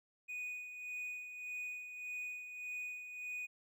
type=tone with tremolo; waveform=triangle; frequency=2478 Hz; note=D#7; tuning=8 cents flat; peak=-38 dBFS; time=0.28-3.47 s; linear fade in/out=20 ms; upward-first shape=sine; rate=1.7 Hz; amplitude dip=55%; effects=none